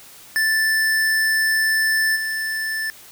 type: tone with level steps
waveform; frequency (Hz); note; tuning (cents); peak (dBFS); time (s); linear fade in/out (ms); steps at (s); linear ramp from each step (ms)
square; 1761; A6; +1; -17 / -23; 0.36-2.9; 0; 2.15; 20
effects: white hiss -44 dBFS RMS until 3.11 s